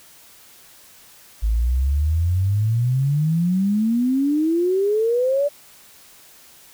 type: exponential sweep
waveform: sine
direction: up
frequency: 52.2 to 587.3 Hz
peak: -16 dBFS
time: 1.42-5.49 s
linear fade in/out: 20 ms
effects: white hiss -48 dBFS RMS until 6.73 s